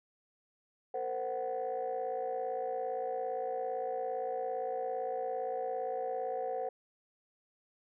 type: tone cluster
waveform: sine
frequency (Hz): 460.4 / 518 / 746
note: A#4 / C5 / F#5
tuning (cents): -22 / -17 / +14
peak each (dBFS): -38 / -36 / -36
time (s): 0.94-6.69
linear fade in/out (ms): 5
effects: tanh soft clip ceiling -27 dBFS